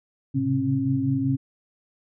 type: tone cluster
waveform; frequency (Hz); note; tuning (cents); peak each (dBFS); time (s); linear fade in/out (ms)
sine; 109.1 / 131.9 / 137.1 / 270.3; A2 / C3 / C#3 / C#4; -14 / +14 / -19 / -44; -31 / -26 / -29 / -23; 0.34-1.37; 20
effects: none